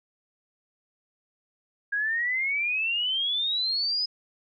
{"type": "exponential sweep", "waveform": "sine", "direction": "up", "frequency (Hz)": [1623, 5080], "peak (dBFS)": -24, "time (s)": [1.92, 4.06], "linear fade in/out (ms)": 10, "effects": []}